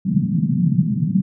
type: band-pass noise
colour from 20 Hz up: white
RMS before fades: -18 dBFS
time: 0.05-1.22 s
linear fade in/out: 10 ms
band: 130 to 210 Hz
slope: 48 dB/octave
effects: none